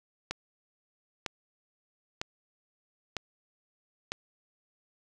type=click train; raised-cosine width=0.2 ms; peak=-15 dBFS; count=5; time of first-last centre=0.31-4.12 s; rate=1.05 Hz; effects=none